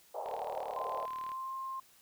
white band-pass noise, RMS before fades -39 dBFS, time 0.14-1.06 s, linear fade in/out 10 ms, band 470 to 880 Hz, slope 48 dB/octave
click train, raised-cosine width 0.3 ms, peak -34 dBFS, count 41, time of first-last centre 0.26-1.318 s, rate 37.8 Hz
sine tone with pitch glide, 1035 to 1058.6 Hz, C6 to C6, -19 to +20 cents, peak -37 dBFS, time 0.76-1.8 s, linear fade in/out 5 ms, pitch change +39 cents, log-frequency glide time 1.13-1.54 s
effects white hiss -63 dBFS RMS until 2.01 s

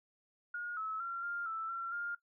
sine tone with pitch steps, 1432 / 1297 / 1372 / 1400 / 1322 / 1361 / 1407 Hz, F6 / E6 / F6 / F6 / E6 / F6 / F6, +43 / -28 / -31 / +4 / +5 / -45 / +12 cents, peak -36 dBFS, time 0.54-2.15 s, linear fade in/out 5 ms, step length 230 ms, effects noise-tail reverb RT60 0.1 s tail -17 dB re dry

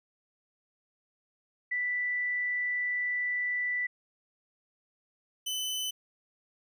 sine / sawtooth tone pair in turn, 1975.5 / 3022 Hz, B6 / F#7, 0 / +36 cents, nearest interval perfect fifth, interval 736 cents, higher second, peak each -28 dBFS, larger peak neither, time 1.71-3.87 / 5.46-5.91 s, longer first, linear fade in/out 10 ms, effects none

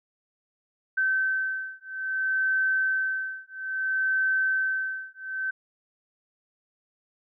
sine beating tone pair, 1540 / 1540.6 Hz, G6 / G6, -31 / -30 cents, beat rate 0.6 Hz, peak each -27 dBFS, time 0.97-5.51 s, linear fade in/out 10 ms, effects none

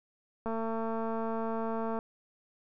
click train, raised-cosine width 1 ms, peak -22 dBFS, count 345, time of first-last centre 0.46-1.989 s, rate 225 Hz, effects none

